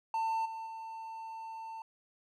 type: tone with level steps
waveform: triangle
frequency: 896 Hz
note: A5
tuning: 31 cents sharp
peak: -28 / -37 / -39 dBFS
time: 0.14-1.82 s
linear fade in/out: 2 ms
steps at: 0.45 / 0.66 s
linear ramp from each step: 10 ms
effects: none